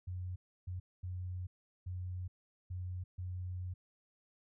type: tone bursts at uneven times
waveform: sine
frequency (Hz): 90.8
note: F#2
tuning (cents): -32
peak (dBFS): -38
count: 6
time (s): 0.07-0.36 / 0.67-0.8 / 1.03-1.47 / 1.86-2.28 / 2.7-3.04 / 3.18-3.74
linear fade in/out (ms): 10
effects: none